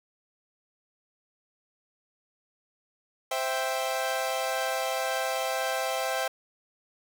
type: chord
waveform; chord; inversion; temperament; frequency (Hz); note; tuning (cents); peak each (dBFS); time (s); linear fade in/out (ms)
sawtooth; C major; none; equal; 523.3 / 659.3 / 784; C5 / E5 / G5; 0 / 0 / 0; -28; 3.31-6.28; 5
effects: none